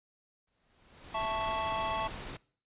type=noise with exponential growth; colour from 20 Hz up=pink; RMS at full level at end=-41 dBFS; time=0.47-1.26 s; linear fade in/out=5 ms; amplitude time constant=170 ms
type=chord; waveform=square; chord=A major; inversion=second; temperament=equal; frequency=659.3 / 880 / 1108.7 Hz; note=E5 / A5 / C#6; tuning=0 / 0 / 0 cents; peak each=-37 / -35 / -36 dBFS; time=1.14-2.08 s; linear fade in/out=10 ms
type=noise; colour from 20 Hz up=pink; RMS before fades=-42 dBFS; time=1.26-2.37 s; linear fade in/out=5 ms
effects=noise-tail reverb RT60 0.5 s tail -23 dB re dry + resampled to 8000 Hz